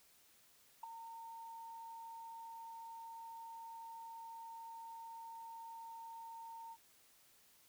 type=tone with ADSR envelope; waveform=sine; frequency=914 Hz; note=A#5; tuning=34 cents flat; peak=-38 dBFS; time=0.83-6.77 s; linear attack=7 ms; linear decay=6 ms; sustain=-10 dB; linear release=52 ms; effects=tanh soft clip ceiling -37 dBFS + white hiss -68 dBFS RMS until 7.68 s